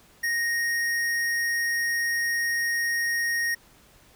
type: tone with hard clipping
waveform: sine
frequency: 1864.7 Hz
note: A#6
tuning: in tune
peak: -25 dBFS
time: 0.23-3.55 s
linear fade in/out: 10 ms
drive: 15 dB
effects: pink hiss -56 dBFS RMS until 4.15 s